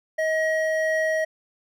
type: tone pair together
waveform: triangle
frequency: 632.7 / 1900 Hz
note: D#5 / A#6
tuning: +29 / +33 cents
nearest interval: octave + perfect fifth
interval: 1904 cents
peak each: -20 / -24 dBFS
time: 0.18-1.25 s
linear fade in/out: 10 ms
effects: none